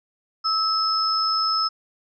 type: tone pair together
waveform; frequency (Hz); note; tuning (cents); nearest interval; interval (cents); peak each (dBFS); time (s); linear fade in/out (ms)
sine; 1300 / 5200; E6 / E8; -24 / -24; 2 octaves; 2400; -22; 0.44-1.69; 20
effects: none